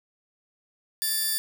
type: tone pair together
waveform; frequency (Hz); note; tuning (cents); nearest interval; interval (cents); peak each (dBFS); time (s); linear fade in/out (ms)
5% pulse; 1760 / 4703; A6 / D8; 0 / +2; octave + perfect fourth; 1702; -19; 1.02-1.38; 0
effects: 7-bit